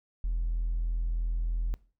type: tone with hard clipping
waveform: sine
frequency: 41.57 Hz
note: E1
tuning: 15 cents sharp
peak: -27 dBFS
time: 0.24-1.74 s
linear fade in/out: 0 ms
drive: 1 dB
effects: noise-tail reverb RT60 0.4 s tail -21 dB re dry